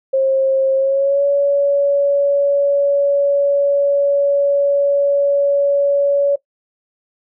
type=tone with pitch glide; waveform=sine; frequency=535 to 564.9 Hz; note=C5 to C#5; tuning=+38 to +33 cents; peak=-11 dBFS; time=0.13-6.36 s; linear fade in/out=10 ms; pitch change=+95 cents; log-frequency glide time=0.76-1.24 s; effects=noise-tail reverb RT60 0.1 s tail -18 dB re dry